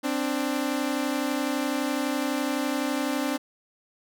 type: tone pair together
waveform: sawtooth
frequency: 261.8 / 293.7 Hz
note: C4 / D4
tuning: +1 / 0 cents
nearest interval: major second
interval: 199 cents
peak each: -24 dBFS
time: 0.03-3.38 s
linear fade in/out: 20 ms
effects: none